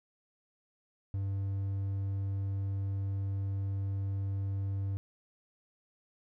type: tone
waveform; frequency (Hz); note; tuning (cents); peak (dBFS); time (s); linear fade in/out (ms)
triangle; 98; G2; 0; -29; 1.14-4.97; 0
effects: none